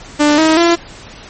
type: tone with pitch steps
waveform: sawtooth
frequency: 296 / 317.2 / 340 Hz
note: D4 / D#4 / F4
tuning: +14 / +33 / -46 cents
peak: -4 dBFS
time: 0.19-0.76 s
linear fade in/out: 20 ms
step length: 190 ms
effects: pink hiss -35 dBFS RMS until 1.29 s + MP3 32 kbps